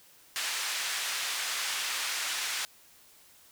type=band-pass noise; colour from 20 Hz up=pink; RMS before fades=-33 dBFS; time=0.36-2.65 s; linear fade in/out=0 ms; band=1600 to 9100 Hz; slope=12 dB/octave; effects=white hiss -58 dBFS RMS until 3.51 s